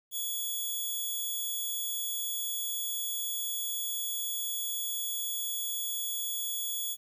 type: tone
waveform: 5% pulse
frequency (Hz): 3386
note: G#7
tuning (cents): +33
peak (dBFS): -24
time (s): 0.11-6.97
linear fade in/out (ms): 50
effects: 10-bit